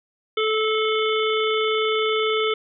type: harmonic tone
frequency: 435.5 Hz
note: A4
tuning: 18 cents flat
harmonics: 1 / 3 / 5 / 7 / 8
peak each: -21 / -26 / -28 / -29 / -30 dBFS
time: 0.37-2.54 s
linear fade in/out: 5 ms
effects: none